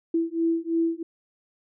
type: beating tone pair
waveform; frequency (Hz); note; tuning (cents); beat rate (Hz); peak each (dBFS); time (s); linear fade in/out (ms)
sine; 329.6 / 332.6; E4 / E4; 0 / +16; 3; -25; 0.14-1.03; 5
effects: none